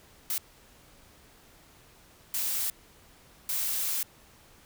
blue noise bursts at uneven times, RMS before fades -30 dBFS, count 3, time 0.3-0.38 / 2.34-2.7 / 3.49-4.03 s, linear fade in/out 2 ms, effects pink hiss -57 dBFS RMS until 4.65 s

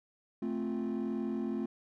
triangle chord, F major, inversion first, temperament equal, 220 / 261.6 / 349.2 Hz, A3 / C4 / F4, 0 / 0 / 0 cents, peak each -32 / -34 / -35 dBFS, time 0.42-1.66 s, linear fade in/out 5 ms, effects tanh soft clip ceiling -26 dBFS

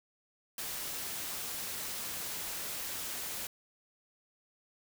white noise, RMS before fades -39 dBFS, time 0.58-3.47 s, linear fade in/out 2 ms, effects none

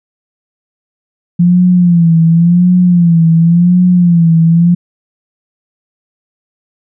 sine tone with vibrato, 172 Hz, F3, 26 cents flat, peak -4 dBFS, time 1.39-4.75 s, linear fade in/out 10 ms, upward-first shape sine, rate 0.92 Hz, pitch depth 85 cents each way, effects none

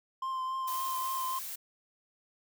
triangle tone with vibrato, 1046 Hz, C6, 1 cent flat, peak -30 dBFS, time 0.22-1.39 s, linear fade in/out 5 ms, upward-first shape triangle, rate 3.6 Hz, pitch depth 21 cents each way
blue noise, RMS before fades -40 dBFS, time 0.67-1.56 s, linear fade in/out 10 ms
effects none

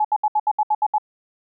sine tone bursts, 850 Hz, G#5, 40 cents sharp, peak -15 dBFS, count 9, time 0-0.983 s, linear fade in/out 5 ms, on 47 ms, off 70 ms, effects none

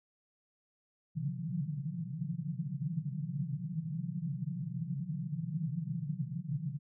pink band-pass noise, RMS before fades -37 dBFS, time 1.15-6.79 s, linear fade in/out 20 ms, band 130 to 180 Hz, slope 96 dB/octave, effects none

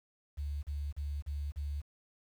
sine tone bursts, 72.3 Hz, D2, 27 cents flat, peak -34 dBFS, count 5, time 0.37-1.818 s, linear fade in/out 20 ms, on 260 ms, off 37 ms, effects 10-bit

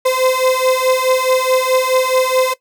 35% pulse beating tone pair, 513 / 517.7 Hz, C5 / C5, -34 / -18 cents, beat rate 4.7 Hz, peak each -14 dBFS, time 0.05-2.54 s, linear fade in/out 10 ms, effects noise-tail reverb RT60 0.1 s tail -18 dB re dry

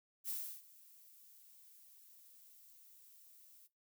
violet noise with ADSR envelope, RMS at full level -40 dBFS, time 0.24-3.68 s, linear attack 53 ms, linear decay 320 ms, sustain -22 dB, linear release 27 ms, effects noise-tail reverb RT60 0.2 s tail -18 dB re dry

